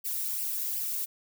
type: noise with flanger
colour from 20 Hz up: violet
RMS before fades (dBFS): -32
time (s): 0.04-1.06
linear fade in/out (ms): 20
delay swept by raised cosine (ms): 0.38 to 1.88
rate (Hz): 2.7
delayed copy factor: +0.65
effects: none